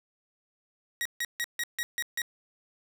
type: tone bursts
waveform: sawtooth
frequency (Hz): 1898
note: A#6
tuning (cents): +31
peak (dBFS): -25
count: 7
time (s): 1.01-2.218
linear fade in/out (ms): 0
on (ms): 44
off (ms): 150
effects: none